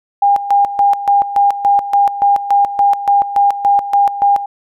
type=tone with tremolo; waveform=sine; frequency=806 Hz; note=G5; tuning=48 cents sharp; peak=-7 dBFS; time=0.22-4.46 s; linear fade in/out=5 ms; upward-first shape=square; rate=3.5 Hz; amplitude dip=75%; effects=none